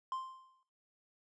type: tone with exponential decay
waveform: triangle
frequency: 1046.5 Hz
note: C6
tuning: in tune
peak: -32 dBFS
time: 0.12-0.63 s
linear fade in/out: 1 ms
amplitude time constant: 110 ms
effects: noise-tail reverb RT60 0.5 s tail -18 dB re dry + resampled to 22050 Hz